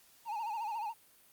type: tone with vibrato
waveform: triangle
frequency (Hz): 878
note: A5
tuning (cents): -4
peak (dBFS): -33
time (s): 0.25-0.94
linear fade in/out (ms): 50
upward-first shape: sine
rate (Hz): 14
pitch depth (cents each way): 110
effects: white hiss -63 dBFS RMS until 1.32 s + Opus 48 kbps